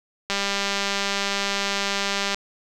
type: click train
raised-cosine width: 0.2 ms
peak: -7 dBFS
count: 408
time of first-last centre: 0.3-2.345 s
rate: 199 Hz
effects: none